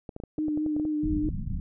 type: clicks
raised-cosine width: 2 ms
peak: -24 dBFS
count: 11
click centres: 0.092 / 0.164 / 0.201 / 0.237 / 0.386 / 0.483 / 0.575 / 0.663 / 0.765 / 0.798 / 0.852 s
type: tone with vibrato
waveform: sine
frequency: 304.3 Hz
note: D#4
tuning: 38 cents flat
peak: -25 dBFS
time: 0.38-1.29 s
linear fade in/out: 2 ms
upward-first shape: triangle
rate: 4.6 Hz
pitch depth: 30 cents each way
type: low-pass noise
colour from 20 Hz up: pink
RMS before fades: -31 dBFS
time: 1.03-1.6 s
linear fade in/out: 2 ms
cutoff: 220 Hz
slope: 48 dB/octave
effects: none